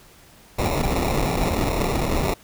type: noise with sample-and-hold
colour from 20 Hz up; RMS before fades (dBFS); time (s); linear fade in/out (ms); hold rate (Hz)
pink; -22; 0.58-2.34; 5; 1575
effects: pink hiss -50 dBFS RMS until 2.43 s